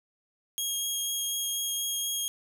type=tone with vibrato; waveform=15% pulse; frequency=3267 Hz; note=G#7; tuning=29 cents flat; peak=-22 dBFS; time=0.58-2.28 s; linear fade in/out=0 ms; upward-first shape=triangle; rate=4.1 Hz; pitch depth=10 cents each way; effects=none